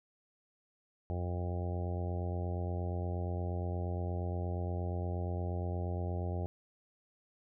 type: harmonic tone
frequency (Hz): 88.5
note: F2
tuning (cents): +23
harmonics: 1 / 2 / 3 / 4 / 5 / 6 / 7 / 8 / 9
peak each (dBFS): -34 / -43 / -49 / -45 / -47 / -50 / -47 / -50 / -49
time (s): 1.1-6.46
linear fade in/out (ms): 0
effects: none